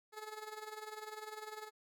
15% pulse tone with tremolo, 429.5 Hz, A4, 42 cents flat, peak -36 dBFS, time 0.12-1.71 s, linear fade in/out 50 ms, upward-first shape sine, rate 20 Hz, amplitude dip 70%, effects none

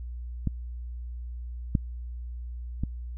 clicks, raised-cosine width 5 ms, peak -14 / -10 / -16 dBFS, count 3, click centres 0.473 / 1.752 / 2.836 s, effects added 60 Hz sine -34 dBFS peak until 3.17 s

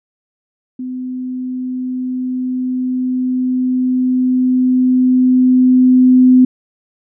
sine tone with level ramp, 254.3 Hz, C4, 49 cents flat, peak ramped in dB -21 to -4 dBFS, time 0.79-6.45 s, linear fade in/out 5 ms, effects none

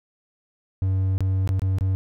triangle tone with dropouts, 95 Hz, F#2, 46 cents sharp, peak -17 dBFS, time 0.82-1.95 s, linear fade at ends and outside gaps 0 ms, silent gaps 1.18-1.206 / 1.475-1.491 / 1.595-1.619 / 1.785-1.809 s, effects none

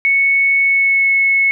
sine tone with pitch glide, 2212 to 2195 Hz, C#7 to C#7, -4 to -18 cents, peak -10 dBFS, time 0.05-1.51 s, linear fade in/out 0 ms, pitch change -14 cents, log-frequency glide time 0.61-1.11 s, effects none

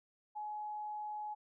sine tone, 844 Hz, G#5, 28 cents sharp, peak -39 dBFS, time 0.35-1.35 s, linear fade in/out 20 ms, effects none

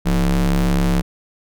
square ring-modulated tone, 69.3 Hz, C#2, in tune, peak -12 dBFS, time 0.05-1.02 s, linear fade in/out 20 ms, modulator 105 Hz, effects none

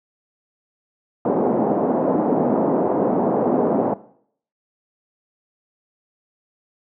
pink band-pass noise, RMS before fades -19 dBFS, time 1.25-3.94 s, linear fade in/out 2 ms, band 210 to 780 Hz, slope 24 dB/octave, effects noise-tail reverb RT60 0.6 s tail -17 dB re dry

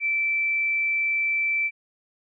sine tone, 2329 Hz, D7, 15 cents flat, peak -21 dBFS, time 0-1.71 s, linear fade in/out 50 ms, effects none

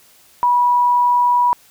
sine tone, 975 Hz, B5, 23 cents flat, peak -11 dBFS, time 0.43-1.53 s, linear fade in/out 0 ms, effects white hiss -50 dBFS RMS until 1.7 s

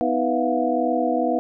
sine tone cluster, 249.8 / 317 / 493 / 674 / 716 Hz, B3 / D#4 / B4 / E5 / F5, +20 / +32 / -3 / +38 / +43 cents, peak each -25 dBFS, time 0.01-1.39 s, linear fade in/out 0 ms, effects none

